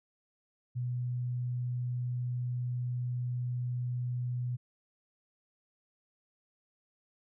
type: tone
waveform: sine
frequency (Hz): 123.4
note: B2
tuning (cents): -1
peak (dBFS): -31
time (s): 0.75-4.57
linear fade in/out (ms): 20
effects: none